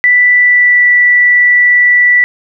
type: tone with pitch glide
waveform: sine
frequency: 1975.5 to 1963 Hz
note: B6 to B6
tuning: 0 to -11 cents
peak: -4 dBFS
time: 0.04-2.24 s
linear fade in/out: 0 ms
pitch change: -11 cents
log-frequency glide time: 0.32-0.86 s
effects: none